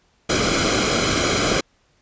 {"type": "noise with comb filter", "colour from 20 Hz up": "pink", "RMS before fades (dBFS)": -19, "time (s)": [0.29, 1.61], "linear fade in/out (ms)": 10, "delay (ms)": 1.1, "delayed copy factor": -0.7, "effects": ["pink hiss -62 dBFS RMS until 2.01 s", "resampled to 16000 Hz"]}